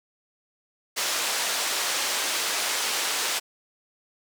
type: band-pass noise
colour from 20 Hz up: white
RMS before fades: -27 dBFS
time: 0.96-3.4 s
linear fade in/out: 20 ms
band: 430 to 6900 Hz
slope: 12 dB/octave
effects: none